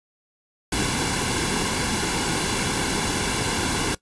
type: noise with comb filter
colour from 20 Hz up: pink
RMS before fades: -24 dBFS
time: 0.72-3.95 s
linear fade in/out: 5 ms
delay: 1.6 ms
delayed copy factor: -0.6
effects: noise-tail reverb RT60 0.1 s tail -19 dB re dry + resampled to 24000 Hz